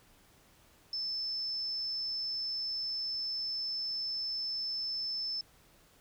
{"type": "tone", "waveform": "sine", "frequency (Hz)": 5270, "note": "E8", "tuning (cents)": -1, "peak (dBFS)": -33, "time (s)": [0.93, 5.41], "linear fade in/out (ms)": 2, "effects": ["pink hiss -63 dBFS RMS until 6 s"]}